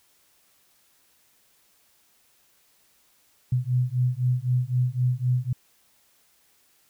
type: beating tone pair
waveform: sine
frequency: 123.47 / 127.37 Hz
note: B2 / C3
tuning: 0 / -46 cents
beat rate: 3.9 Hz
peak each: -24 dBFS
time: 3.52-5.53 s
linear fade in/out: 5 ms
effects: white hiss -63 dBFS RMS until 6.89 s